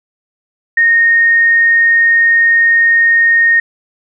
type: tone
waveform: sine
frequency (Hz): 1850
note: A#6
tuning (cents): -14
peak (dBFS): -6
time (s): 0.77-3.6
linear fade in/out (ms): 5
effects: none